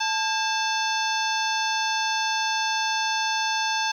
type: harmonic tone with a mistuned harmonic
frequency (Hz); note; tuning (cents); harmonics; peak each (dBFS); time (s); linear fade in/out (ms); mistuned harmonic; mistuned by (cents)
880; A5; 0; 1 / 2 / 3 / 4 / 5 / 6 / 7; -26 / -29 / -31 / -32 / -33 / -34 / -34; 0-3.92; 10; 2; -150
effects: 9-bit